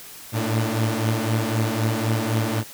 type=tone cluster; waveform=sawtooth; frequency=109.9 / 113.8 / 297.2 Hz; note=A2 / A#2 / D4; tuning=-2 / -41 / +21 cents; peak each=-20 / -20 / -26 dBFS; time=0.32-2.64 s; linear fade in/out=50 ms; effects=white hiss -41 dBFS RMS until 2.73 s